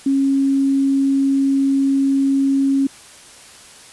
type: tone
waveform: sine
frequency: 273.3 Hz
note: C#4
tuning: 24 cents flat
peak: -13 dBFS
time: 0.06-2.87 s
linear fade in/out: 5 ms
effects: white hiss -42 dBFS RMS until 3.92 s + resampled to 24000 Hz